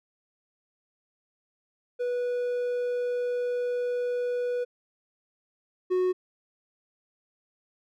triangle tone pair in turn, 489.9 / 367 Hz, B4 / F#4, -14 / -14 cents, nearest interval perfect fourth, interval 500 cents, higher first, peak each -24 / -20 dBFS, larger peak second, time 1.99-4.65 / 5.9-6.13 s, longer first, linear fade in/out 20 ms, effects none

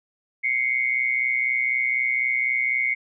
sine tone pair together, 2093 / 2217 Hz, C7 / C#7, 0 / 0 cents, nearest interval minor second, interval 100 cents, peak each -23 dBFS, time 0.43-2.95 s, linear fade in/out 20 ms, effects none

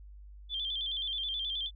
sine tone with vibrato, 3322 Hz, G#7, in tune, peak -32 dBFS, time 0.49-1.71 s, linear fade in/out 50 ms, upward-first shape square, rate 9.4 Hz, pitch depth 78 cents each way, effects added 50 Hz sine -47 dBFS peak until 1.75 s

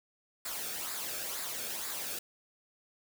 white noise with flanger, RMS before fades -38 dBFS, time 0.45-2.19 s, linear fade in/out 5 ms, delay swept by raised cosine 0.33 to 1.03 ms, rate 2.1 Hz, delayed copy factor -0.55, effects none

